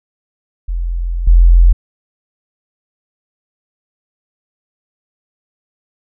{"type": "tone with level steps", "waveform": "sine", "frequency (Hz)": 42.98, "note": "F1", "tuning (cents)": -27, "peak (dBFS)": [-15, -3], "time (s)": [0.68, 1.73], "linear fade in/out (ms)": 10, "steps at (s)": 1.27, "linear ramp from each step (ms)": 5, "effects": []}